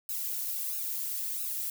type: noise with flanger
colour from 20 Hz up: violet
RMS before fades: -34 dBFS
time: 0.09-1.7 s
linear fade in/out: 2 ms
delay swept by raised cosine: 0.75 to 2.85 ms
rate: 1.5 Hz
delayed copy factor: +0.9
effects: none